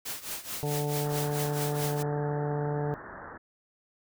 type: noise with tremolo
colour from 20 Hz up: white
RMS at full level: -34 dBFS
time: 0.05-2.03 s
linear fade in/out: 10 ms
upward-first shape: triangle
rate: 4.6 Hz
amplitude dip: 85%
type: harmonic tone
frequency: 146.83 Hz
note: D3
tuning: in tune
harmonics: 1 / 2 / 3 / 4 / 5 / 6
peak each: -30 / -39 / -33 / -40 / -40 / -41 dBFS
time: 0.63-2.94 s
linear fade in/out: 0 ms
type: low-pass noise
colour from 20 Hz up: white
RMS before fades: -44 dBFS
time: 1.04-3.38 s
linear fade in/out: 10 ms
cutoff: 1800 Hz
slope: 96 dB/octave
effects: none